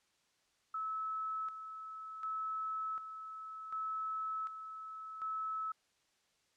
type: tone with tremolo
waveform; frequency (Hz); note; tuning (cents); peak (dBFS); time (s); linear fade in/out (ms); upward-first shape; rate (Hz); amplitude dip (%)
sine; 1300; E6; -24; -36; 0.74-5.72; 5; square; 0.67; 60
effects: white hiss -75 dBFS RMS until 6.56 s + low-pass 7000 Hz 12 dB/octave